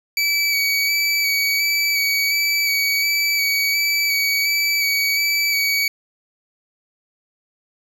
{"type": "tone with vibrato", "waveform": "25% pulse", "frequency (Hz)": 2284, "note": "D7", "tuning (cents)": -49, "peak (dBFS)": -13, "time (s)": [0.17, 5.88], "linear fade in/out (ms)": 2, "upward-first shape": "square", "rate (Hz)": 1.4, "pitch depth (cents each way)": 17, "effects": []}